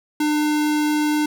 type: tone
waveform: square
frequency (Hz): 300.7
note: D4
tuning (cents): +41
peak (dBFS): -18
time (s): 0.2-1.26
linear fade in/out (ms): 5
effects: none